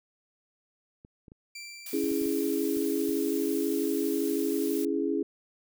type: clicks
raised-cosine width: 3 ms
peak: -36 dBFS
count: 9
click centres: 1.049 / 1.282 / 1.319 / 2.04 / 2.115 / 2.217 / 2.26 / 2.77 / 3.092 s
type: tone with exponential decay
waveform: 20% pulse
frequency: 2349 Hz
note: D7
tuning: in tune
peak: -34 dBFS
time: 1.55-3.58 s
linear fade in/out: 5 ms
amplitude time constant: 440 ms
type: noise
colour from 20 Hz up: blue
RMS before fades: -40 dBFS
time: 1.86-4.85 s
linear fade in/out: 2 ms
type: chord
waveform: sine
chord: C# minor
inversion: none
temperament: equal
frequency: 277.2 / 329.6 / 415.3 Hz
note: C#4 / E4 / G#4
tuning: 0 / 0 / 0 cents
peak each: -30 dBFS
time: 1.93-5.23 s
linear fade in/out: 5 ms
effects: none